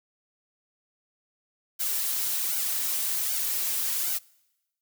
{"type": "noise with flanger", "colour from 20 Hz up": "blue", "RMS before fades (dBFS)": -28, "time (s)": [1.79, 4.19], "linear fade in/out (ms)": 20, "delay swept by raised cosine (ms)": [1.3, 5.7], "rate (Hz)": 1.3, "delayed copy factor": 0.9, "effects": ["noise-tail reverb RT60 1.0 s tail -25 dB re dry"]}